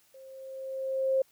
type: tone with level ramp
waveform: sine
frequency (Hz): 531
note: C5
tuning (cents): +25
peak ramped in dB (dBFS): -48 to -21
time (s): 0.14-1.22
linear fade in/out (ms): 5
effects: white hiss -65 dBFS RMS until 1.31 s